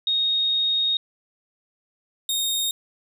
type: tone pair in turn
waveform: sine / sawtooth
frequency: 3729 / 3705 Hz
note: A#7 / A#7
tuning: 0 / -11 cents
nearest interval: unison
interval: 11 cents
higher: first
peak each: -19 dBFS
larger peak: neither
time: 0.07-0.97 / 2.29-2.71 s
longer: first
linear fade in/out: 2 ms
effects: none